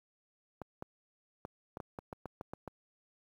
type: clicks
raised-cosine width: 1 ms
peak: -27 dBFS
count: 11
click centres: 0.617 / 0.824 / 1.451 / 1.771 / 1.802 / 1.988 / 2.128 / 2.257 / 2.411 / 2.535 / 2.677 s
effects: high-pass 60 Hz 12 dB/octave + 10-bit